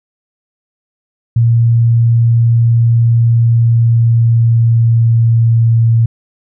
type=tone with pitch glide; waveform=sine; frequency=116.54 to 114.8 Hz; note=A#2 to A#2; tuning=0 to -26 cents; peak=-6 dBFS; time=1.36-6.06 s; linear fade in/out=5 ms; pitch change=-26 cents; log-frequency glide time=3.23-5.88 s; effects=none